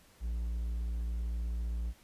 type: tone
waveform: triangle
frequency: 57.7 Hz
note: A#1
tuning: 17 cents flat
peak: -30 dBFS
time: 0.2-1.94 s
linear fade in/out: 50 ms
effects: pink hiss -62 dBFS RMS until 2.03 s + resampled to 32000 Hz